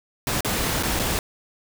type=noise with dropouts; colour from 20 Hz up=pink; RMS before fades=-24 dBFS; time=0.27-1.19 s; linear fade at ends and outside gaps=1 ms; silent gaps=0.407-0.447 / 0.827-0.833 / 0.992-0.996 s; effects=none